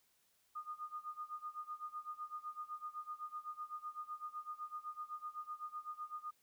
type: tone with tremolo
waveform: sine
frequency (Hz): 1225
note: D#6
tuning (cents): -27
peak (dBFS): -40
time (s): 0.55-6.31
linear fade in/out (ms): 10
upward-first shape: sine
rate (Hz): 7.9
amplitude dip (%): 90
effects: white hiss -75 dBFS RMS until 6.42 s